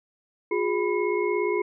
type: tone cluster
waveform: sine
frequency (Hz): 357.1 / 414.3 / 991 / 2166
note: F4 / G#4 / B5 / C#7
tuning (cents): +39 / -4 / +6 / -41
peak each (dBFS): -26 / -25 / -32 / -33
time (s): 0.51-1.62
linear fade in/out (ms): 5
effects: none

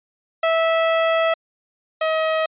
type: tone pair in turn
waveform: sawtooth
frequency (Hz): 654 / 635.7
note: E5 / D#5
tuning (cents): -14 / +37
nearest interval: unison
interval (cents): 49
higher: first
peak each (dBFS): -12 / -14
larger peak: first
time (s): 0.43-1.34 / 2.01-2.46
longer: first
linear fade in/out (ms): 5
effects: resampled to 8000 Hz

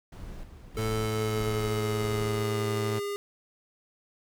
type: noise with tremolo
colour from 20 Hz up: brown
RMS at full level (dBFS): -40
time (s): 0.12-2.43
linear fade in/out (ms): 5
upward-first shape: square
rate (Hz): 1.6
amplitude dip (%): 50
type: tone with vibrato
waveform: sawtooth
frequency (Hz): 109.6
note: A2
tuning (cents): -6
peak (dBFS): -25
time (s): 0.77-3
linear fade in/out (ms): 20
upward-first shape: sine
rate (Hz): 12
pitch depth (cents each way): 8
type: tone with pitch glide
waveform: square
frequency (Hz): 440 to 405.8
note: A4 to G#4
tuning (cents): 0 to -40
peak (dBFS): -31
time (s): 0.77-3.16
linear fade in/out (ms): 0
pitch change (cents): -140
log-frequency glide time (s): 0.88-2.66
effects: none

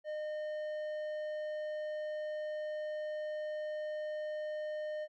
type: tone with low-pass filter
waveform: square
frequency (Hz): 610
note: D#5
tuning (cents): -34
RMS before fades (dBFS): -39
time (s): 0.04-5.08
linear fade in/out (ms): 50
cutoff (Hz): 1900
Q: 0.51
effects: none

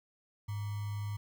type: tone with sample-and-hold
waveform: sine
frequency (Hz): 103.1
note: G#2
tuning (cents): -12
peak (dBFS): -34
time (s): 0.48-1.17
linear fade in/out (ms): 10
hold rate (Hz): 1050
effects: none

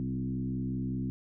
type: tone with frequency modulation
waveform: sine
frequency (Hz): 190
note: F#3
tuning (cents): +46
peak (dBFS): -30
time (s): 0-1.1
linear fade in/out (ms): 0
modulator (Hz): 65.2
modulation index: 1.5
effects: none

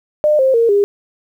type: tone with pitch steps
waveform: sine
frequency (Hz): 603 / 528 / 462.3 / 404.8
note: D5 / C5 / A#4 / G#4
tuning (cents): +46 / +16 / -14 / -44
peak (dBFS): -9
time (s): 0.24-0.84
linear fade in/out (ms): 0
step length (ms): 150
effects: 8-bit

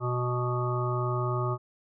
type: harmonic tone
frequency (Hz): 123.47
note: B2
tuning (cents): 0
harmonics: 1 / 3 / 5 / 7 / 9 / 10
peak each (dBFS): -28 / -33 / -37 / -39 / -36 / -35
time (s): 0-1.58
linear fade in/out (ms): 50
effects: none

